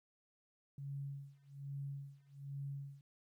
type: tone with tremolo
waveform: sine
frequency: 139.7 Hz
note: C#3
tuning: 14 cents sharp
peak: -40 dBFS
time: 0.78-3.01 s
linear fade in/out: 2 ms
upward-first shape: sine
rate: 1.2 Hz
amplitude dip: 95%
effects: 13-bit